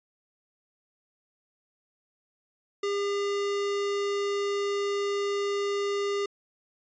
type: tone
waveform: square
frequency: 403.3 Hz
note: G4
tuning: 49 cents sharp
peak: -27 dBFS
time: 2.83-6.26 s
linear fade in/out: 5 ms
effects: resampled to 16000 Hz